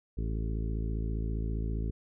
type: harmonic tone with a mistuned harmonic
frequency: 55 Hz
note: A1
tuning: in tune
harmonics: 1 / 2 / 3 / 4 / 5 / 6 / 7 / 8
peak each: -31 / -37 / -41 / -43 / -45 / -47 / -48 / -49 dBFS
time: 0.17-1.91 s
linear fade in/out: 10 ms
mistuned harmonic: 8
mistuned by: -19 cents
effects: none